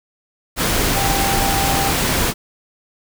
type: tone in noise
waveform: sine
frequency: 788 Hz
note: G5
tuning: 9 cents sharp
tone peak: -21 dBFS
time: 0.93-1.94 s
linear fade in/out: 50 ms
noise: pink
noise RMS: -18 dBFS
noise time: 0.56-2.34 s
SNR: -6 dB
effects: none

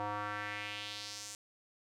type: tone with band-pass filter sweep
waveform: square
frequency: 103.83 Hz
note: G#2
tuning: in tune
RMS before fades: -41 dBFS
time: 0-1.35 s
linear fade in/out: 0 ms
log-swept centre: 870 to 7400 Hz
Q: 2.2
effects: none

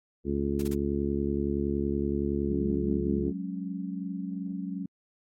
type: harmonic tone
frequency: 70.7 Hz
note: C#2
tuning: 35 cents sharp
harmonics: 1 / 2 / 3 / 4 / 5 / 6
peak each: -34 / -37 / -31 / -34 / -31 / -36 dBFS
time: 0.24-3.33 s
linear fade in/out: 50 ms
type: noise bursts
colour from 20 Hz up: white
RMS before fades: -43 dBFS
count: 3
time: 0.59-0.74 s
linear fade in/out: 5 ms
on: 30 ms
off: 30 ms
type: chord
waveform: sine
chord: F# suspended second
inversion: none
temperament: equal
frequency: 185 / 207.7 / 277.2 Hz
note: F#3 / G#3 / C#4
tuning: 0 / 0 / 0 cents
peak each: -34 / -38 / -37 dBFS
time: 2.48-4.86 s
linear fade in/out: 5 ms
effects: AAC 48 kbps

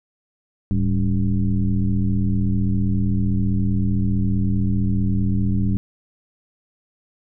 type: tone with frequency modulation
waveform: sine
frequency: 107.1 Hz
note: A2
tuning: 46 cents flat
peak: -16 dBFS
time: 0.71-5.77 s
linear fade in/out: 0 ms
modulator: 89.4 Hz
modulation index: 1.4
effects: none

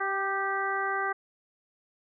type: harmonic tone with a mistuned harmonic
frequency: 390.1 Hz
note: G4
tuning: 8 cents flat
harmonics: 1 / 2 / 3 / 4 / 5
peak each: -35 / -33 / -32 / -32 / -36 dBFS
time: 0-1.13 s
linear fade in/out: 10 ms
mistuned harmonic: 3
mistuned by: +23 cents
effects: none

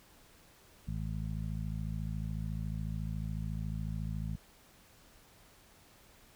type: harmonic tone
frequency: 54 Hz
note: A1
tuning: 32 cents flat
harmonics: 1 / 2 / 3 / 4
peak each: -38 / -40 / -39 / -45 dBFS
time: 0.87-4.36 s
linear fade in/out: 10 ms
effects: pink hiss -61 dBFS RMS until 6.35 s

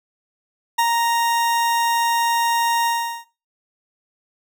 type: tone with ADSR envelope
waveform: 40% pulse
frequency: 932.3 Hz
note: A#5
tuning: in tune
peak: -13 dBFS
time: 0.78-3.25 s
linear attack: 11 ms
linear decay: 37 ms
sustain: -3 dB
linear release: 390 ms
effects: noise-tail reverb RT60 0.3 s tail -18 dB re dry

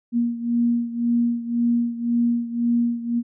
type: beating tone pair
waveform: sine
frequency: 236.1 / 238 Hz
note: A#3 / A#3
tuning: +22 / +36 cents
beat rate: 1.9 Hz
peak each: -20 / -24 dBFS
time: 0.12-3.23 s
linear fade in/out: 50 ms
effects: none

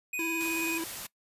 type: tone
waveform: square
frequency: 2489 Hz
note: D#7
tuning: in tune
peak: -32 dBFS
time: 0.13-0.78 s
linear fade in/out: 5 ms
type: tone with vibrato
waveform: square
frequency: 329.6 Hz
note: E4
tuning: in tune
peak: -33 dBFS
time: 0.19-0.84 s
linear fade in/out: 2 ms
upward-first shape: sine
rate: 19 Hz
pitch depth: 28 cents each way
type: noise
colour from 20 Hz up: white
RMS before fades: -39 dBFS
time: 0.4-1.07 s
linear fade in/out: 10 ms
effects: noise-tail reverb RT60 0.1 s tail -21 dB re dry + resampled to 32000 Hz

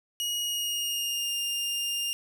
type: tone with pitch glide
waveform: sawtooth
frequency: 2889 to 2808 Hz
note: F#7 to F7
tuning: -42 to +9 cents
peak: -25 dBFS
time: 0.2-2.13 s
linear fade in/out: 0 ms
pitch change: -49 cents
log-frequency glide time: 0.41-1.36 s
effects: none

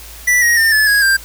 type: tone with pitch steps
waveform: square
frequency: 1969 / 1885.5 / 1805.6 / 1729 / 1655.7 / 1585.5 Hz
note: B6 / A#6 / A6 / A6 / G#6 / G6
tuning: -6 / +19 / +44 / -31 / -6 / +19 cents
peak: -10 dBFS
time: 0.27-1.17 s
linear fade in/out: 10 ms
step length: 150 ms
effects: added 56 Hz sine -36 dBFS peak until 1.24 s + white hiss -36 dBFS RMS until 1.24 s

